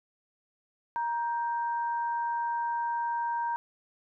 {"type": "tone pair together", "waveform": "sine", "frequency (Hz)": [939.7, 1568], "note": ["A#5", "G6"], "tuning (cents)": [14, 0], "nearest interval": "major sixth", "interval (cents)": 886, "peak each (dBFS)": [-28, -39], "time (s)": [0.96, 3.56], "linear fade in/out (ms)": 0, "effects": []}